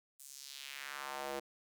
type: tone with high-pass filter sweep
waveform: square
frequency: 69.3 Hz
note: C#2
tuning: in tune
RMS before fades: -45 dBFS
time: 0.19-1.4 s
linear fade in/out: 10 ms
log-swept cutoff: 9100 to 440 Hz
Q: 1.7
effects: none